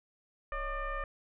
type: tone with frequency modulation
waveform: sine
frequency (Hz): 622.3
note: D#5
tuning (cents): 0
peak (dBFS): -33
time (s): 0.52-1.04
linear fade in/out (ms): 2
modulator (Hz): 589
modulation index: 2.1
effects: none